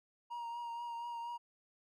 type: tone with vibrato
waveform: triangle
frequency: 942 Hz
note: A#5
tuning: 18 cents sharp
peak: -38 dBFS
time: 0.3-1.38 s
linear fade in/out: 20 ms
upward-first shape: triangle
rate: 4.2 Hz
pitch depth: 28 cents each way
effects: none